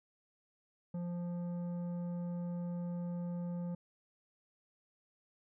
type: tone with tanh clipping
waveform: sine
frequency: 174.61 Hz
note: F3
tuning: in tune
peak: -38 dBFS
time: 0.94-3.75 s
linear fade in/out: 5 ms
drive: 10 dB
effects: none